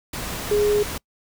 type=tone in noise; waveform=sine; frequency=415.3 Hz; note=G#4; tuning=in tune; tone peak=-16 dBFS; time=0.51-0.83 s; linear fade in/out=5 ms; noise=pink; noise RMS=-30 dBFS; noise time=0.13-0.98 s; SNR=+11 dB; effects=noise-tail reverb RT60 0.1 s tail -25 dB re dry